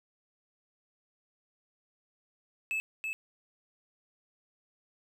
triangle tone with echo, 2609 Hz, E7, 18 cents flat, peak -28 dBFS, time 2.71-2.8 s, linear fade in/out 0 ms, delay 330 ms, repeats 1, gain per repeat -3 dB, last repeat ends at 3.13 s, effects none

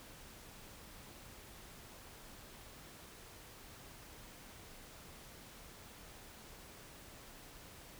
silence, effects pink hiss -55 dBFS RMS until 7.99 s

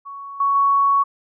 sine tone with level steps, 1115 Hz, C#6, 10 cents sharp, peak -31 / -15 / -13 dBFS, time 0.05-1.04 s, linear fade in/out 20 ms, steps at 0.4 / 0.55 s, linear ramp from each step 5 ms, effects none

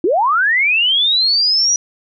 sine linear sweep, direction up, 304.7 to 5870 Hz, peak -11 dBFS, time 0.04-1.76 s, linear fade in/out 2 ms, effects none

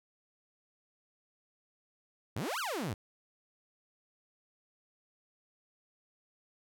sawtooth exponential two-way sweep, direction up then down, 85.4 to 1621 to 85.4 Hz, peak -30 dBFS, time 2.36-2.94 s, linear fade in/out 5 ms, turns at 2.59 s, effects none

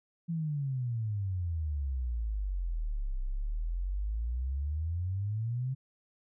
sine exponential two-way sweep, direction down then up, 171 to 31.58 to 134.7 Hz, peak -30 dBFS, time 0.28-5.75 s, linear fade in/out 20 ms, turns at 3.2 s, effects none

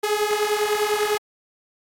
sawtooth beating tone pair, 415.3 / 425.3 Hz, G#4 / G#4, 0 / +41 cents, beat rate 10 Hz, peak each -19 dBFS, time 0.03-1.18 s, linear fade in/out 10 ms, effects AAC 64 kbps

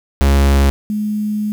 45% pulse / sine tone pair in turn, 69.3 / 210.8 Hz, C#2 / G#3, 0 / +26 cents, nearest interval octave + perfect fifth, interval 1926 cents, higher second, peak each -9 / -16 dBFS, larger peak first, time 0.21-0.7 / 0.9-1.52 s, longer second, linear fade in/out 0 ms, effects 7-bit

